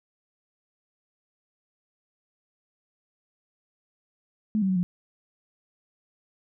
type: tone with pitch steps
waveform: sine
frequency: 214.5 / 191.7 / 186.9 / 177.6 Hz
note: A3 / G3 / F#3 / F3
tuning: -44 / -38 / +18 / +29 cents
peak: -21 dBFS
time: 4.55-4.83 s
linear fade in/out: 0 ms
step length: 70 ms
effects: none